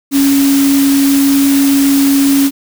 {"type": "tone in noise", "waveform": "sine", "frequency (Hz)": 277.2, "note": "C#4", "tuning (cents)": 0, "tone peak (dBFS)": -7, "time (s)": [0.11, 2.51], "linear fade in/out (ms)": 50, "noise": "white", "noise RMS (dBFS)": -19, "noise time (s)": [0.11, 2.51], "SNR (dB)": 9, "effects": []}